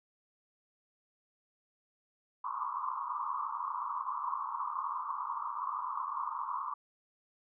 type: band-pass noise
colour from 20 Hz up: white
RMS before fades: -37 dBFS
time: 2.44-6.74 s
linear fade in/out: 5 ms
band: 940 to 1200 Hz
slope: 96 dB/octave
effects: none